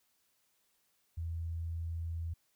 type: tone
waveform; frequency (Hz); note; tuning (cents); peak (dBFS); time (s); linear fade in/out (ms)
sine; 83; E2; +12; -35; 1.17-2.34; 10
effects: white hiss -75 dBFS RMS until 2.55 s